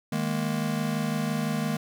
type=chord; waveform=square; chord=D# suspended fourth; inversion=none; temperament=just; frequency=155.56 / 207.4 / 233.3 Hz; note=D#3 / G#3 / A#3; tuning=0 / -2 / +2 cents; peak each=-31 dBFS; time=0.12-1.77 s; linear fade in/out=5 ms; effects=none